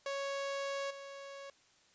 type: tone with level steps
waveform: sawtooth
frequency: 554.4 Hz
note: C#5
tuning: in tune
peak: -32 / -42 dBFS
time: 0.06-1.5 s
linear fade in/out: 2 ms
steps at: 0.9 s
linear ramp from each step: 10 ms
effects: white hiss -67 dBFS RMS until 1.94 s + resampled to 16000 Hz